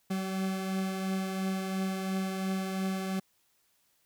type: beating tone pair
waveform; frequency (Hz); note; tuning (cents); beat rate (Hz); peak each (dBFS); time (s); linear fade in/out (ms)
40% pulse; 190 / 192.9; F#3 / G3; +46 / -28; 2.9; -30 / -39; 0.1-3.2; 10
effects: white hiss -71 dBFS RMS until 4.05 s